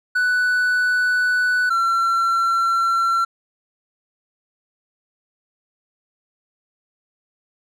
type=tone pair in turn; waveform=triangle; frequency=1487 / 1356.8 Hz; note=F#6 / E6; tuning=+8 / +50 cents; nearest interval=major second; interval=158 cents; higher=first; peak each=-14 dBFS; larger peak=neither; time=0.15-1.7 / 1.7-3.25 s; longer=neither; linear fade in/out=10 ms; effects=none